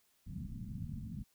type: low-pass noise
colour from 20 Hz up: white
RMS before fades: -43 dBFS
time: 0.26-1.24 s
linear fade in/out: 20 ms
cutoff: 220 Hz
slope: 48 dB/octave
effects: white hiss -73 dBFS RMS until 1.34 s